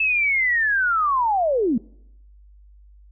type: linear sweep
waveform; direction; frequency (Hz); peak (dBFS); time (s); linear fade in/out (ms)
sine; down; 2637 to 207.7; -17; 0-1.78; 5
effects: noise-tail reverb RT60 0.8 s tail -26 dB re dry + added 50 Hz sine -46 dBFS peak until 3.11 s